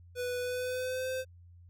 square tone with pitch glide, 493.9 to 517.6 Hz, B4 to C5, 0 to -19 cents, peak -33 dBFS, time 0.15-1.25 s, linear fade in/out 50 ms, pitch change +81 cents, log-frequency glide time 0.4-1.1 s, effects added 87 Hz sine -52 dBFS peak until 1.69 s

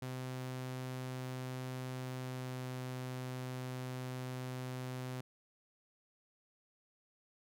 sawtooth tone with pitch glide, 128.4 to 127.66 Hz, C3 to C3, -32 to -42 cents, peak -36 dBFS, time 0.02-5.21 s, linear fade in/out 5 ms, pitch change -10 cents, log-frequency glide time 2.16-2.66 s, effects none

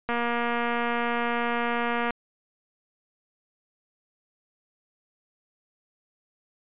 click train, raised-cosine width 0.5 ms, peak -13 dBFS, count 479, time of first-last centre 0.09-2.107 s, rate 237 Hz, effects resampled to 8000 Hz

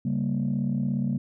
sine chord, G diminished, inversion second, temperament equal, 138.59 / 196 / 233.1 Hz, Db3 / G3 / Bb3, 0 / 0 / 0 cents, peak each -27 dBFS, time 0.05-1.18 s, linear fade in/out 5 ms, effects tanh soft clip ceiling -18 dBFS

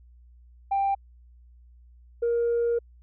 sine tone pair in turn, 789 / 470.6 Hz, G5 / A#4, +11 / +16 cents, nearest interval major sixth, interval 895 cents, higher first, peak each -20 dBFS, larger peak neither, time 0.71-0.95 / 2.22-2.79 s, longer second, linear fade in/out 10 ms, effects tanh soft clip ceiling -19 dBFS + added 60 Hz sine -50 dBFS peak until 3.02 s

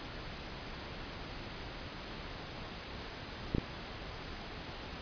clicks, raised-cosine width 3 ms, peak -17 dBFS, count 2, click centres 3.549 / 3.583 s, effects pink hiss -44 dBFS RMS until 5.01 s + resampled to 11025 Hz

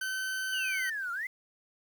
40% pulse tone, 1531 Hz, G6, 41 cents flat, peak -31 dBFS, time 0.01-0.9 s, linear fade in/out 5 ms
sine exponential two-way sweep, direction down then up, 3061 to 1362 to 2120 Hz, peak -32 dBFS, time 0.52-1.27 s, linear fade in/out 5 ms, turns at 1.12 s
effects 9-bit

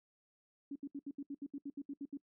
sine tone bursts, 281.7 Hz, C#4, 28 cents sharp, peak -39 dBFS, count 13, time 0.71-2.173 s, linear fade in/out 5 ms, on 47 ms, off 71 ms, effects noise-tail reverb RT60 0.1 s tail -21 dB re dry

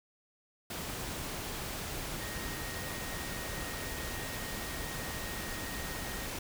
sine tone in noise, 1869 Hz, A#6, 4 cents sharp, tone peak -46 dBFS, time 2.2-6.27 s, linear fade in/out 5 ms, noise pink, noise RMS -39 dBFS, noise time 0.7-6.39 s, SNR -10 dB, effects none

